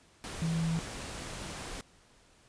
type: tone in noise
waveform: sine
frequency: 164.1 Hz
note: E3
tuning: 8 cents flat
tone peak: -28 dBFS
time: 0.42-0.79 s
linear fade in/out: 0 ms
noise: pink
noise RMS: -41 dBFS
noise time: 0.24-1.81 s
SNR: +10 dB
effects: pink hiss -62 dBFS RMS until 2.48 s + resampled to 22050 Hz